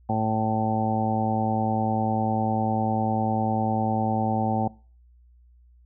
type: harmonic tone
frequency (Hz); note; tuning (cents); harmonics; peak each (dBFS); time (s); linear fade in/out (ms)
110; A2; 0; 1 / 2 / 3 / 4 / 5 / 6 / 7 / 8; -28 / -27 / -35 / -37 / -33 / -36 / -26 / -33; 0.09-4.68; 5
effects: noise-tail reverb RT60 0.4 s tail -23 dB re dry + added 60 Hz sine -52 dBFS peak until 5.85 s